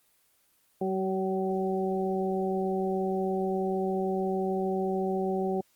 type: harmonic tone with a mistuned harmonic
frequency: 190 Hz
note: F#3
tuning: 46 cents sharp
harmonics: 1 / 2 / 3 / 4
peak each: -31 / -29 / -37 / -34 dBFS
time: 0.81-5.61 s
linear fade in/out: 5 ms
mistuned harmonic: 3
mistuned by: -20 cents
effects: white hiss -67 dBFS RMS until 5.75 s + Opus 24 kbps